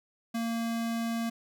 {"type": "tone", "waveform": "square", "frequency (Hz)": 230, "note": "A#3", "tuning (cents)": -23, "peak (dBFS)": -30, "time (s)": [0.34, 1.3], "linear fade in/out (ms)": 10, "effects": []}